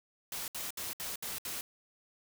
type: noise bursts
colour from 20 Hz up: white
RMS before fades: -39 dBFS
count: 6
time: 0.32-1.61 s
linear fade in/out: 2 ms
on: 160 ms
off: 66 ms
effects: none